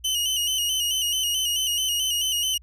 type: tone with vibrato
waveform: sawtooth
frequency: 2960 Hz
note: F#7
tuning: in tune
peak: -19 dBFS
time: 0.04-2.58 s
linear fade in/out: 10 ms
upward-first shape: square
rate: 4.6 Hz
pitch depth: 50 cents each way
effects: added 60 Hz sine -47 dBFS peak until 2.62 s + resampled to 32000 Hz